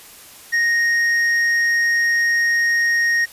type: tone with hard clipping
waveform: sine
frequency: 1864.7 Hz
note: A#6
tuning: in tune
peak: -16 dBFS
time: 0.52-3.26 s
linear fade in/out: 20 ms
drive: 5 dB
effects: white hiss -42 dBFS RMS until 3.32 s + resampled to 32000 Hz